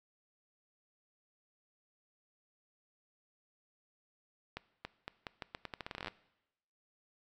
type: accelerating click train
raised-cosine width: 0.3 ms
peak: -24 dBFS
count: 19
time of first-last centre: 4.57-6.082 s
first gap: 280 ms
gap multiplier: 0.82
effects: noise-tail reverb RT60 0.9 s tail -19 dB re dry